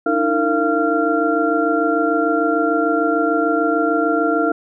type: tone cluster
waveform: sine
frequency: 297.9 / 324.6 / 457.3 / 686 / 1380 Hz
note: D4 / E4 / A#4 / F5 / F6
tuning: +25 / -27 / -33 / -31 / -21 cents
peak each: -21 dBFS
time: 0.06-4.52 s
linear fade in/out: 5 ms
effects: none